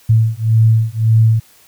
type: beating tone pair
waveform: sine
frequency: 110.9 / 112.7 Hz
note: A2 / A2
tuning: +14 / +42 cents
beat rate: 1.8 Hz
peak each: -12 dBFS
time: 0.09-1.4 s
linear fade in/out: 10 ms
effects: white hiss -48 dBFS RMS until 1.67 s